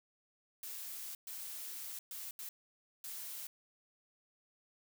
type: noise bursts at uneven times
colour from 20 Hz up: blue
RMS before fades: -45 dBFS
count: 5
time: 0.63-1.15 / 1.27-1.99 / 2.11-2.31 / 2.39-2.49 / 3.04-3.47 s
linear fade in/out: 2 ms
effects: none